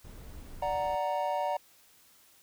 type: noise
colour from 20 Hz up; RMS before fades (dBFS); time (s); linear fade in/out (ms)
brown; -46; 0.04-0.96; 10
type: chord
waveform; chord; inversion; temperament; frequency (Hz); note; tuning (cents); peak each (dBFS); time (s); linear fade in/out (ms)
triangle; D augmented; none; equal; 587.3 / 740 / 932.3; D5 / F#5 / A#5; 0 / 0 / 0; -31; 0.62-1.57; 5
effects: white hiss -61 dBFS RMS until 2.42 s